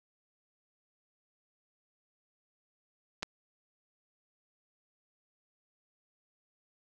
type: clicks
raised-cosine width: 0.2 ms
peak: -25 / -16 dBFS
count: 2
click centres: 3.225 / 3.23 s
effects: none